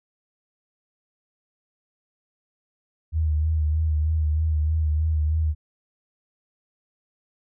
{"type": "tone with vibrato", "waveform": "sine", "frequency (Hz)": 77.78, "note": "D#2", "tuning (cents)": 0, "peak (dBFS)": -19, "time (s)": [3.12, 5.55], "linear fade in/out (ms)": 50, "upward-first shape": "sine", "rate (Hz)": 3.2, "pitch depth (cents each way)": 44, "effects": []}